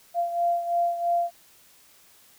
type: beating tone pair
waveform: sine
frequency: 690 / 693 Hz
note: F5 / F5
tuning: -21 / -14 cents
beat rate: 3 Hz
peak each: -23 / -29 dBFS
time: 0.14-1.31 s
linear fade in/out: 50 ms
effects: white hiss -56 dBFS RMS until 2.38 s